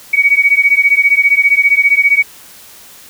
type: beating tone pair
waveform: sine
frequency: 2245 / 2260 Hz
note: C#7 / C#7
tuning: +21 / +33 cents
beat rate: 15 Hz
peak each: -10 dBFS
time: 0.13-2.23 s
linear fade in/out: 10 ms
effects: white hiss -38 dBFS RMS until 3.09 s